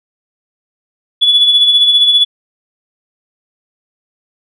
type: tone with tremolo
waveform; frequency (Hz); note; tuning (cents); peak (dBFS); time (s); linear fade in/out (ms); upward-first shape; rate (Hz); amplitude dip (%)
sine; 3422; A7; -49; -3; 1.21-2.25; 20; sine; 15; 50
effects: tanh soft clip ceiling 0 dBFS